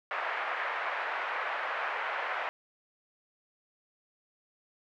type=band-pass noise; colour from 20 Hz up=white; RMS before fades=-34 dBFS; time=0.11-2.49 s; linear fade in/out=0 ms; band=580 to 2000 Hz; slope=24 dB/octave; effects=none